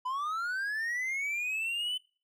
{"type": "linear sweep", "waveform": "triangle", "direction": "up", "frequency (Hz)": [987.8, 3035], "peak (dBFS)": -29, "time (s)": [0.05, 1.98], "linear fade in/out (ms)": 10, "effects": ["noise-tail reverb RT60 0.4 s tail -24 dB re dry"]}